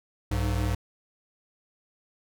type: tone pair together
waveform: square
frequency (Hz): 62.19 / 101.6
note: B1 / G#2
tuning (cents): +13 / -38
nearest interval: minor sixth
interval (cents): 849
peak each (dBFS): -28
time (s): 0.31-0.75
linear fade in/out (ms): 5
effects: none